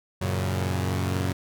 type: chord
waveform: sawtooth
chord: F# major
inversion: none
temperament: equal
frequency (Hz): 92.5 / 116.54 / 138.59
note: F#2 / A#2 / C#3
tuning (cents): 0 / 0 / 0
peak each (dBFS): -22 / -28 / -27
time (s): 0.21-1.33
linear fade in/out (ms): 10
effects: none